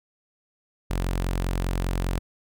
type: tone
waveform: sawtooth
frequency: 45 Hz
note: F#1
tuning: 47 cents flat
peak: -20 dBFS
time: 0.9-2.19 s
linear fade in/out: 10 ms
effects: none